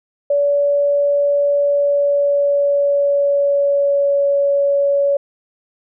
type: tone with pitch glide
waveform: sine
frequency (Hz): 572 to 563.5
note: D5 to C#5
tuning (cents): -46 to +28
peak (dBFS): -12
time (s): 0.3-5.17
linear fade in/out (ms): 5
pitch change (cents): -26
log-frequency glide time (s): 1.59-4.23
effects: none